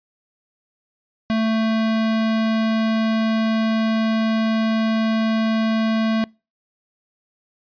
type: tone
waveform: square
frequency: 222 Hz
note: A3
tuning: 16 cents sharp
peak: -18 dBFS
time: 1.3-6.24 s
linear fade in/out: 0 ms
effects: noise-tail reverb RT60 0.3 s tail -26 dB re dry + resampled to 11025 Hz